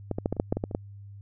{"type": "clicks", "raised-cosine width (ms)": 2, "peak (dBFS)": [-15, -16, -11, -14, -26, -9, -11, -15, -14, -25, -13], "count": 11, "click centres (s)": [0.113, 0.185, 0.259, 0.326, 0.367, 0.399, 0.525, 0.57, 0.639, 0.712, 0.749], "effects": ["added 100 Hz sine -42 dBFS peak until 1.21 s"]}